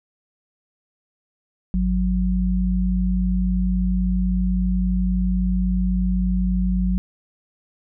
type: tone pair together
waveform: sine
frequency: 51.83 / 183.9 Hz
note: G#1 / F#3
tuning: -3 / -10 cents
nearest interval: octave + minor seventh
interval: 2193 cents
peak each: -20 dBFS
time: 1.74-6.98 s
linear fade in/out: 0 ms
effects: none